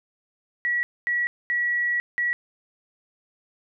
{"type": "tone bursts at uneven times", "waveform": "sine", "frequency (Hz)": 1930, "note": "B6", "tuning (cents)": -40, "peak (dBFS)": -21, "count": 4, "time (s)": [[0.65, 0.83], [1.07, 1.27], [1.5, 2], [2.18, 2.33]], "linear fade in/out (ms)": 0, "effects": []}